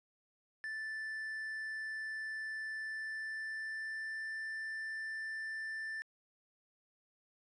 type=tone with pitch glide; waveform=triangle; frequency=1760 to 1772.2 Hz; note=A6 to A6; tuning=0 to +12 cents; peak=-37 dBFS; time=0.64-6.02 s; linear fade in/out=0 ms; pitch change=+12 cents; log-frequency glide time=2.79-4.32 s; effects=resampled to 22050 Hz